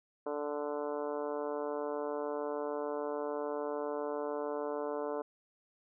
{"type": "harmonic tone", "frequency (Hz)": 146.83, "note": "D3", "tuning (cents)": 0, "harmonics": [2, 3, 4, 5, 6, 7, 8, 9, 10], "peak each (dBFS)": [-43, -37, -39, -47, -46, -45, -54, -51, -56], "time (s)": [0.26, 5.22], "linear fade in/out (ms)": 5, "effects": []}